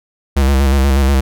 square tone with vibrato, 68 Hz, C#2, 33 cents flat, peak -10 dBFS, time 0.36-1.21 s, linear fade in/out 10 ms, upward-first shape square, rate 8.3 Hz, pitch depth 49 cents each way, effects none

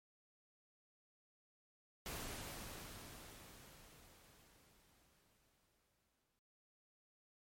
pink noise with exponential decay, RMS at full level -45 dBFS, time 2.06-6.39 s, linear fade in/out 0 ms, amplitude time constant 940 ms, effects MP3 64 kbps

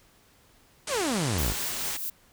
white low-pass noise, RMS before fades -35 dBFS, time 0.87-1.97 s, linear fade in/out 5 ms, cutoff 9600 Hz, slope 48 dB/octave
sawtooth exponential sweep, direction down, 652 to 41.83 Hz, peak -22 dBFS, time 0.88-1.55 s, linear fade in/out 50 ms
violet noise with tremolo, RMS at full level -32 dBFS, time 1.38-2.1 s, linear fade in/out 5 ms, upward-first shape sine, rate 4.7 Hz, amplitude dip 40%
effects pink hiss -60 dBFS RMS until 2.32 s

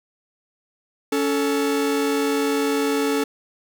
45% pulse tone pair together, 280 / 440 Hz, C#4 / A4, +18 / 0 cents, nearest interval minor sixth, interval 782 cents, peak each -22 dBFS, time 1.12-3.24 s, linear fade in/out 5 ms, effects none

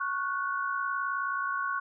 sine tone cluster, 1105 / 1443 / 1502 Hz, C#6 / F#6 / F#6, -6 / -44 / +26 cents, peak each -31 / -35 / -34 dBFS, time 0-1.8 s, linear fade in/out 10 ms, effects none

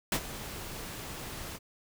pink noise with ADSR envelope, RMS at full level -26 dBFS, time 0.12-1.59 s, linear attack 3 ms, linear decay 71 ms, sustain -15 dB, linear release 37 ms, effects none

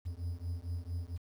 triangle beating tone pair, 84.2 / 88.6 Hz, E2 / F2, +37 / +25 cents, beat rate 4.4 Hz, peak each -37 / -37 dBFS, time 0.05-1.18 s, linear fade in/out 20 ms, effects 10-bit

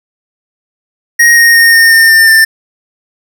square tone with pitch steps, 1875 / 1859.9 / 1844.9 / 1830.1 / 1815.3 / 1800.7 / 1786.2 Hz, A#6 / A#6 / A#6 / A#6 / A#6 / A6 / A6, +10 / -4 / -18 / -32 / -46 / +40 / +26 cents, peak -3 dBFS, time 1.19-2.45 s, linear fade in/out 10 ms, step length 180 ms, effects none

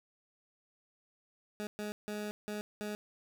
20% pulse tone bursts at uneven times, 209.4 Hz, G#3, 15 cents sharp, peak -32 dBFS, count 5, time 1.6-1.67 / 1.79-1.92 / 2.08-2.31 / 2.48-2.61 / 2.81-2.95 s, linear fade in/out 0 ms, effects none

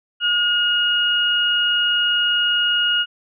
sine tone pair together, 1435 / 2870 Hz, F6 / F7, +47 / +47 cents, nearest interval octave, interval 1200 cents, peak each -20 / -17 dBFS, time 0.2-3.06 s, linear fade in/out 50 ms, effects none

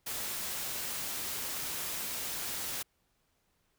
white noise, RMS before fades -37 dBFS, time 0.06-2.83 s, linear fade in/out 10 ms, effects pink hiss -75 dBFS RMS until 3.78 s

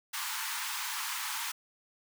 pink high-pass noise, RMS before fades -36 dBFS, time 0.13-1.52 s, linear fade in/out 10 ms, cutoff 850 Hz, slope 96 dB/octave, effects none

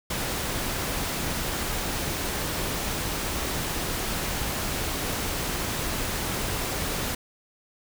pink noise, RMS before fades -29 dBFS, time 0.1-7.15 s, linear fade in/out 5 ms, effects none

